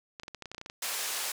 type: clicks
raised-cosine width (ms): 0.2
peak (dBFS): -24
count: 12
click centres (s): 0.198 / 0.234 / 0.281 / 0.347 / 0.423 / 0.457 / 0.516 / 0.547 / 0.581 / 0.614 / 0.661 / 0.699
type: band-pass noise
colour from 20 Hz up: white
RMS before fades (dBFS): -34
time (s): 0.82-1.32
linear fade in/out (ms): 5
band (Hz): 550 to 11000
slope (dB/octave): 12
effects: none